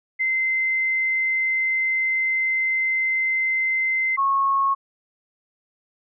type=tone pair in turn; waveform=sine; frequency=2071 / 1095.2 Hz; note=C7 / C#6; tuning=-18 / -21 cents; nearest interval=major seventh; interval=1103 cents; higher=first; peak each=-19 / -17 dBFS; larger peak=second; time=0.19-4.17 / 4.17-4.75 s; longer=first; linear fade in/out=20 ms; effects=none